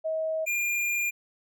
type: tone pair in turn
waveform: sine / square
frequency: 637 / 2405 Hz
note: D#5 / D7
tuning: +41 / +41 cents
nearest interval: octave + major seventh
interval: 2300 cents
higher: second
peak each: -26 / -26 dBFS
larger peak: neither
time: 0.04-0.46 / 0.46-1.11 s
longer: second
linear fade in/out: 20 ms
effects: none